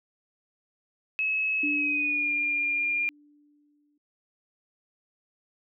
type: tone with pitch glide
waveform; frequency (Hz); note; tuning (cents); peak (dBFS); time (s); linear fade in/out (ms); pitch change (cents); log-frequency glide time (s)
sine; 2578 to 2405; E7 to D7; -39 to +41; -24; 1.19-3.09; 0; -120; 1.72-2.31
type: tone with exponential decay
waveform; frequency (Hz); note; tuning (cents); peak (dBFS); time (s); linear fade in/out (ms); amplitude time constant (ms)
sine; 293.7; D4; 0; -28; 1.63-3.98; 5; 510
effects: none